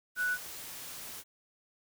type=tone in noise; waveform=sine; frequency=1480 Hz; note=F#6; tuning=in tune; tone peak=-28 dBFS; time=0.16-0.38 s; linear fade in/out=50 ms; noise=white; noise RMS=-44 dBFS; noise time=0.15-1.24 s; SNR=+13 dB; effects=none